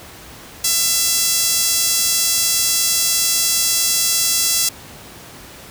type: tone with high-pass filter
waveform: sawtooth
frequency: 671 Hz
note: E5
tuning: 31 cents sharp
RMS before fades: -17 dBFS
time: 0.64-4.69 s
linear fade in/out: 5 ms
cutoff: 5900 Hz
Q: 1.1
effects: pink hiss -38 dBFS RMS until 5.7 s + high-pass 60 Hz 12 dB/octave